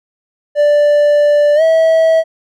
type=tone with pitch glide; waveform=triangle; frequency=587.3 to 647.9 Hz; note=D5 to E5; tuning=0 to -30 cents; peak=-5 dBFS; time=0.55-2.24 s; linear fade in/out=50 ms; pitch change=+170 cents; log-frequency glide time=1.55-1.62 s; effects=none